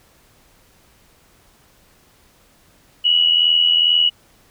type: tone with amplitude modulation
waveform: sine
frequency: 2926 Hz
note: F#7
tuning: 20 cents flat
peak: -9 dBFS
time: 3.04-4.1 s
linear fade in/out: 20 ms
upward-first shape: sine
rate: 82.3 Hz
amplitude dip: 60%
effects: pink hiss -54 dBFS RMS until 4.5 s